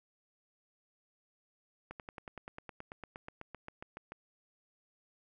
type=slowing click train; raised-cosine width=0.5 ms; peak=-29 dBFS; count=20; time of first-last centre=1.91-4.12 s; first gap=88 ms; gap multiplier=1.03; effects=none